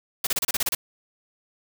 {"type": "noise bursts", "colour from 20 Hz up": "white", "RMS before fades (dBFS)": -24, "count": 9, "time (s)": [0.24, 0.75], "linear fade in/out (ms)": 5, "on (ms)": 30, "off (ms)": 30, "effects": []}